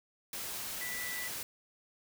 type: tone in noise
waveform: sine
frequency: 1975.5 Hz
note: B6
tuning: in tune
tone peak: -39 dBFS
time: 0.81-1.28 s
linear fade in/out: 2 ms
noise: white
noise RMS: -40 dBFS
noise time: 0.33-1.43 s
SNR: -2 dB
effects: none